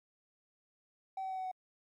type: tone with pitch steps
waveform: triangle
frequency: 766 / 760.7 / 755.5 / 750.2 / 745.1 Hz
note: G5 / F#5 / F#5 / F#5 / F#5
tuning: -40 / +48 / +36 / +24 / +12 cents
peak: -33 dBFS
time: 1.17-1.515 s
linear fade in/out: 5 ms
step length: 69 ms
effects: tanh soft clip ceiling -32 dBFS + MP3 96 kbps